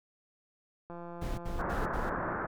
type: click train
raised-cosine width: 1 ms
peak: -31 dBFS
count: 246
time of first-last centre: 0.9-2.324 s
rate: 172 Hz
type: noise bursts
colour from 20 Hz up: brown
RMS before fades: -35 dBFS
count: 4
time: 1.21-2.1 s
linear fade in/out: 10 ms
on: 170 ms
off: 70 ms
type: low-pass noise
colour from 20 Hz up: white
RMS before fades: -35 dBFS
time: 1.58-2.47 s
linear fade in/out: 20 ms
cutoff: 1600 Hz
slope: 48 dB/octave
effects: none